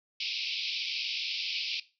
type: band-pass noise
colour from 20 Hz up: pink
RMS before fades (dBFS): -34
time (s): 0.2-1.8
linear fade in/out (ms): 5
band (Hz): 2300 to 5300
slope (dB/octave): 96
effects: noise-tail reverb RT60 0.3 s tail -17 dB re dry